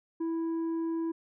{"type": "tone with tanh clipping", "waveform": "triangle", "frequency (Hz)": 329, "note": "E4", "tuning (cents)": -3, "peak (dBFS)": -30, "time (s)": [0.2, 1.12], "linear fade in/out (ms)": 10, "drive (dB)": 9, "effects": []}